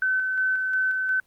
sine tone with tremolo, 1523 Hz, F#6, 50 cents sharp, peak -20 dBFS, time 0.02-1.2 s, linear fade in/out 2 ms, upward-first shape square, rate 2.8 Hz, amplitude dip 30%, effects pink hiss -64 dBFS RMS until 1.26 s + Opus 32 kbps

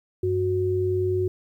sine tone pair together, 96.8 / 367.4 Hz, G2 / F#4, -21 / -12 cents, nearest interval octave + major seventh, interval 2309 cents, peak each -26 / -22 dBFS, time 0.23-1.28 s, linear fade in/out 5 ms, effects 10-bit

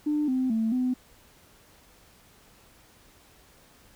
sine tone with pitch steps, 298.9 / 258.2 / 223.2 / 253 Hz, D4 / C4 / A3 / B3, +31 / -23 / +25 / +42 cents, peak -22 dBFS, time 0.06-0.94 s, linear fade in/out 10 ms, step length 220 ms, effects tanh soft clip ceiling -18 dBFS + pink hiss -57 dBFS RMS until 3.95 s

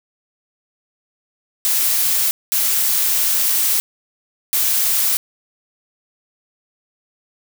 blue noise bursts at uneven times, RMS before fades -17 dBFS, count 3, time 1.65-2.31 / 2.52-3.8 / 4.53-5.17 s, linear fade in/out 0 ms, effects none

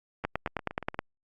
two click trains, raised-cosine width 0.5 ms, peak -13 / -23 dBFS, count 8 / 7, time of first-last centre 0.25-0.991 / 0.24-0.944 s, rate 9.45 / 8.52 Hz, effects Opus 48 kbps

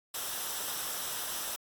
white noise with comb filter, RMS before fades -36 dBFS, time 0.14-1.56 s, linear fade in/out 5 ms, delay 0.44 ms, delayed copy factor -0.5, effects AAC 64 kbps

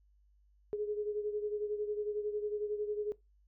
sine beating tone pair, 417.1 / 428.1 Hz, G#4 / A4, +7 / -47 cents, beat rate 11 Hz, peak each -34 / -40 dBFS, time 0.73-3.12 s, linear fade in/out 0 ms, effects noise-tail reverb RT60 0.2 s tail -20 dB re dry + added 50 Hz sine -64 dBFS peak until 3.47 s

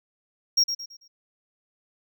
triangle tone with echo, 5588 Hz, F8, in tune, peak -15 dBFS, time 0.57-0.64 s, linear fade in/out 10 ms, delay 110 ms, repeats 4, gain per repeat -9 dB, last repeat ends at 1.08 s, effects none

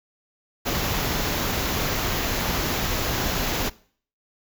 pink band-stop noise, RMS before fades -25 dBFS, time 0.65-3.7 s, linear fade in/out 20 ms, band 7300 to 11000 Hz, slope 96 dB/octave, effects noise-tail reverb RT60 0.5 s tail -21 dB re dry

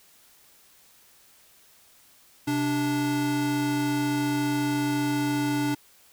square tone pair together, 130.16 / 292.2 Hz, C3 / D4, -9 / -9 cents, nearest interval octave + major second, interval 1400 cents, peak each -32 / -25 dBFS, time 2.47-5.75 s, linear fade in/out 10 ms, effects white hiss -57 dBFS RMS until 6.12 s

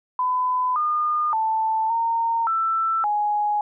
sine tone with pitch steps, 1006 / 1217 / 883 / 919 / 1330 / 834 Hz, B5 / D#6 / A5 / A#5 / E6 / G#5, +32 / -39 / +6 / -25 / +15 / +7 cents, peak -19 dBFS, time 0.19-3.61 s, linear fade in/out 2 ms, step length 570 ms, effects none

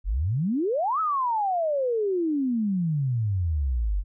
sine exponential two-way sweep, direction up then down, 41.2 to 1318.5 to 44.59 Hz, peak -22 dBFS, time 0.04-4.04 s, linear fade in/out 50 ms, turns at 1 s, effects none

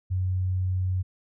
sine tone, 92.5 Hz, F#2, in tune, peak -23 dBFS, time 0.1-1.03 s, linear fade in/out 20 ms, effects none

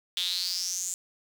sawtooth tone with high-pass filter sweep, 180.3 Hz, F#3, 45 cents flat, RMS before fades -31 dBFS, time 0.17-0.94 s, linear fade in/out 0 ms, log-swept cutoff 3400 to 7400 Hz, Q 8.1, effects none

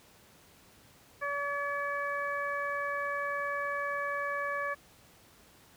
harmonic tone, 570 Hz, C#5, 48 cents sharp, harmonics 1 / 2 / 3 / 4, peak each -37 / -35 / -35 / -44 dBFS, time 1.21-4.75 s, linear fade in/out 20 ms, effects pink hiss -59 dBFS RMS until 5.76 s + high-pass 60 Hz 12 dB/octave

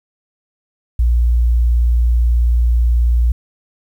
sine tone, 59.2 Hz, A#1, 27 cents sharp, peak -9 dBFS, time 0.99-3.32 s, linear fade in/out 5 ms, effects tanh soft clip ceiling -5 dBFS + 8-bit

